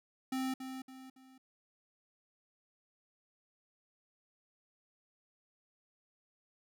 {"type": "tone with echo", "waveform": "square", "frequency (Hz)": 261.6, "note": "C4", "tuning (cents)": 0, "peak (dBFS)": -34, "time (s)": [0.32, 0.54], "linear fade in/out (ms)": 5, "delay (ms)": 280, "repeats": 3, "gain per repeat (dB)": -8, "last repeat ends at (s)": 1.38, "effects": []}